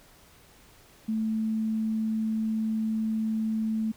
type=tone; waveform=sine; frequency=220 Hz; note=A3; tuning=in tune; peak=-25 dBFS; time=1.08-3.92 s; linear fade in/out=10 ms; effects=pink hiss -56 dBFS RMS until 3.96 s